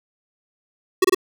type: tone bursts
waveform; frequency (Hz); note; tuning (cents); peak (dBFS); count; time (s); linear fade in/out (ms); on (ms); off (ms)
square; 374.9; F#4; +23; -13; 3; 1.02-1.147; 5; 25; 26
effects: none